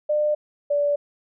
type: tone pair in turn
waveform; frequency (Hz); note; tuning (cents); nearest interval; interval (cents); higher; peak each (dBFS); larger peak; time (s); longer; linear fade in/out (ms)
sine; 600 / 579.2; D5 / D5; +37 / -24; minor second; 61; first; -18; neither; 0.09-0.35 / 0.7-0.96; neither; 10
effects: none